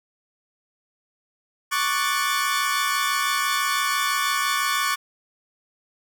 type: chord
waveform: sawtooth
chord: D major seventh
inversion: third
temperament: equal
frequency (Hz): 1108.7 / 1174.7 / 1480 / 1760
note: C#6 / D6 / F#6 / A6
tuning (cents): 0 / 0 / 0 / 0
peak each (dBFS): -21 / -23 / -25 / -25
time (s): 1.71-4.96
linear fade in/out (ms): 20
effects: none